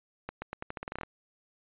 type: accelerating click train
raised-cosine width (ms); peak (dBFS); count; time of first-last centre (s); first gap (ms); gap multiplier
0.5; -21; 13; 0.29-1.033; 130; 0.85
effects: resampled to 8000 Hz